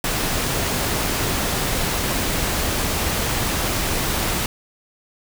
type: noise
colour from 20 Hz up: pink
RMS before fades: -22 dBFS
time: 0.04-4.46 s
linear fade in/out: 2 ms
effects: none